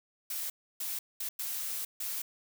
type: noise bursts at uneven times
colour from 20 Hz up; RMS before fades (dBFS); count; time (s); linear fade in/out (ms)
blue; -36; 5; 0.3-0.5 / 0.8-0.99 / 1.2-1.29 / 1.39-1.85 / 2-2.22; 5
effects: none